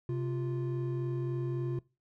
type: tone pair together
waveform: triangle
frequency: 130.92 / 349.2 Hz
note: C3 / F4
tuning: +1 / 0 cents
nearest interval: octave + perfect fourth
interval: 1699 cents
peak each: -30 / -34 dBFS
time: 0.09-1.79 s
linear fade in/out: 2 ms
effects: noise-tail reverb RT60 0.3 s tail -22 dB re dry